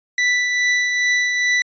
40% pulse tone with tremolo, 1975.5 Hz, B6, in tune, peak -13 dBFS, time 0.18-1.62 s, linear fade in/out 2 ms, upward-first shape triangle, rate 2.4 Hz, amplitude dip 40%, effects resampled to 16000 Hz

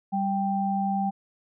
sine tone pair together, 196 / 786.1 Hz, G3 / G5, 0 / +5 cents, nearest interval 2 octaves, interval 2405 cents, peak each -26 dBFS, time 0.12-1.11 s, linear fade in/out 20 ms, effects none

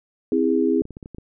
sine chord, C augmented, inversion none, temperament just, 261.6 / 327 / 408.8 Hz, C4 / E4 / G#4, 0 / -14 / -27 cents, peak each -21 dBFS, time 0.32-0.82 s, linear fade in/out 2 ms
clicks, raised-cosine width 3 ms, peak -24 dBFS, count 8, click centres 0.819 / 0.854 / 0.907 / 0.969 / 1.028 / 1.059 / 1.147 / 1.184 s
effects none

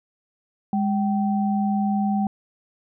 sine tone pair together, 204.7 / 772.8 Hz, G#3 / G5, -25 / -25 cents, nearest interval octave + major seventh, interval 2300 cents, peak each -20 / -26 dBFS, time 0.73-2.27 s, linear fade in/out 2 ms, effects none

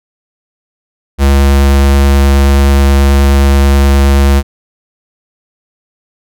square tone with vibrato, 69.3 Hz, C#2, in tune, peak -5 dBFS, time 1.18-4.43 s, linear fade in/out 50 ms, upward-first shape sine, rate 9.4 Hz, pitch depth 8 cents each way, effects none

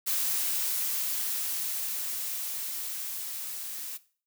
blue noise with level ramp, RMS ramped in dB -28 to -38 dBFS, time 0.06-3.98 s, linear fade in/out 20 ms, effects noise-tail reverb RT60 0.4 s tail -17 dB re dry

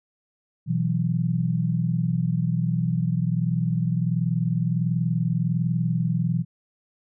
sine chord, B suspended fourth, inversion none, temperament equal, 123.47 / 164.81 / 185 Hz, B2 / E3 / F#3, 0 / 0 / 0 cents, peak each -25 / -23 / -29 dBFS, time 0.66-6.45 s, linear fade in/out 50 ms, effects none

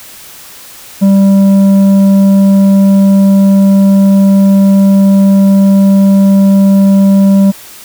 sine tone with tanh clipping, 196 Hz, G3, in tune, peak -4 dBFS, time 1.01-7.52 s, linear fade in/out 20 ms, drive 7 dB, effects white hiss -32 dBFS RMS until 7.84 s

